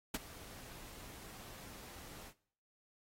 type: noise with ADSR envelope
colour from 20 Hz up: pink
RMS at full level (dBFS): -35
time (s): 0.14-2.34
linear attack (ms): 5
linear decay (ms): 32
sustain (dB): -18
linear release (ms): 70
effects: noise-tail reverb RT60 0.6 s tail -21 dB re dry + AAC 48 kbps